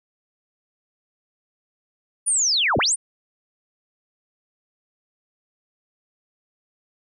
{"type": "linear two-way sweep", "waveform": "sine", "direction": "down then up", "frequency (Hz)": [9710, 34.65, 9710], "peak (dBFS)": -17, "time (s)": [2.26, 2.96], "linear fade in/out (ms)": 20, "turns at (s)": 2.78, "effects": []}